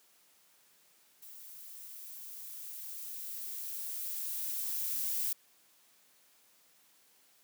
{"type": "noise with level ramp", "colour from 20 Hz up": "violet", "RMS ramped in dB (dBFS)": [-51, -33], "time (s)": [1.22, 5.33], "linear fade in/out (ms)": 5, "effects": ["white hiss -66 dBFS RMS until 7.43 s", "high-pass 150 Hz 12 dB/octave"]}